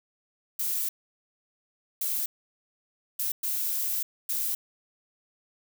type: noise bursts at uneven times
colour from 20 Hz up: violet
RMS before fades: -29 dBFS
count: 5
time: 0.59-0.89 / 2.01-2.26 / 3.19-3.32 / 3.43-4.03 / 4.29-4.55 s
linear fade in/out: 5 ms
effects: none